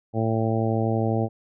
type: harmonic tone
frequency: 112.1 Hz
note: A2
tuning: 33 cents sharp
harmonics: 1 / 2 / 3 / 4 / 5 / 6 / 7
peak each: -24 / -27 / -29 / -30 / -31 / -32 / -32 dBFS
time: 0.13-1.29 s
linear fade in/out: 50 ms
effects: none